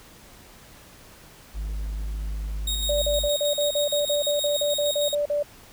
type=tone; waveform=triangle; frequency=51.91 Hz; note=G#1; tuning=in tune; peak=-25 dBFS; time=1.53-3.3 s; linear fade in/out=50 ms
type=tone with tremolo; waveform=sawtooth; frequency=3746 Hz; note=A#7; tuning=8 cents sharp; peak=-22 dBFS; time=2.67-5.15 s; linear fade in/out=5 ms; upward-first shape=square; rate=6.4 Hz; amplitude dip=35%
type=tone bursts; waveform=sine; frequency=585 Hz; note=D5; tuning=7 cents flat; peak=-21 dBFS; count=15; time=2.89-5.428 s; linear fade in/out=5 ms; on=130 ms; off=42 ms
effects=pink hiss -49 dBFS RMS until 5.72 s